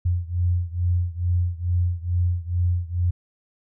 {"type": "beating tone pair", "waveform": "sine", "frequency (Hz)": [87.31, 89.61], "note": ["F2", "F2"], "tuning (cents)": [0, 45], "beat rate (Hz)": 2.3, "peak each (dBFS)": [-22, -24], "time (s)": [0.05, 3.11], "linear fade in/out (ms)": 10, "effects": []}